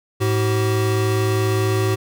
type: tone pair together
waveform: square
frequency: 107.1 / 381.1 Hz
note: A2 / G4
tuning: -46 / -49 cents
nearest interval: octave + minor seventh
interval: 2197 cents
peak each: -19 / -22 dBFS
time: 0.2-1.96 s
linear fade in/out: 20 ms
effects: none